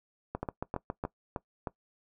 two click trains, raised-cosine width 1 ms, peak -19 / -19 dBFS, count 6 / 5, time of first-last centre 0.35-1.039 / 0.43-1.672 s, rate 7.26 / 3.22 Hz, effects noise-tail reverb RT60 0.1 s tail -20 dB re dry

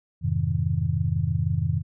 sine chord, F minor seventh, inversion none, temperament just, 87.31 / 104.77 / 130.96 / 157.15 Hz, F2 / Ab2 / C3 / Eb3, 0 / +16 / +2 / +18 cents, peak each -27 dBFS, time 0.21-1.83 s, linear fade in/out 50 ms, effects none

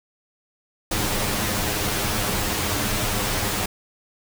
pink noise with comb filter, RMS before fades -24 dBFS, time 0.91-3.66 s, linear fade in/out 5 ms, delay 9.7 ms, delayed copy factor +0.8, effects none

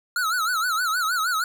square tone with vibrato, 1377 Hz, F6, 25 cents flat, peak -22 dBFS, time 0.16-1.44 s, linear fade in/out 2 ms, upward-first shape sine, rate 6.4 Hz, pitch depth 150 cents each way, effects none

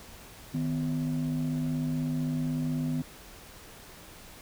sine tone pair together, 155.56 / 251.6 Hz, D#3 / B3, 0 / +32 cents, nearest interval minor sixth, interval 832 cents, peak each -28 dBFS, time 0.54-3.02 s, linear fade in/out 5 ms, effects tanh soft clip ceiling -24 dBFS + pink hiss -49 dBFS RMS until 4.41 s

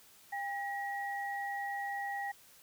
sine tone pair together, 802 / 1907.5 Hz, G5 / A#6, +39 / +39 cents, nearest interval octave + minor third, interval 1500 cents, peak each -37 / -39 dBFS, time 0.32-2.32 s, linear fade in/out 10 ms, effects white hiss -60 dBFS RMS until 2.62 s

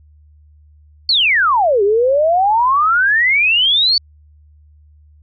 sine exponential two-way sweep, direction down then up, 4564 to 390 to 4564 Hz, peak -10 dBFS, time 1.09-3.98 s, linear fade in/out 2 ms, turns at 1.83 s, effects added 75 Hz sine -44 dBFS peak until 5.22 s

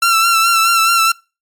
sawtooth tone with vibrato, 1349 Hz, E6, 40 cents sharp, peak -6 dBFS, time 0.02-1.12 s, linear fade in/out 5 ms, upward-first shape sine, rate 4.7 Hz, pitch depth 38 cents each way, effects noise-tail reverb RT60 0.3 s tail -25 dB re dry + MP3 96 kbps

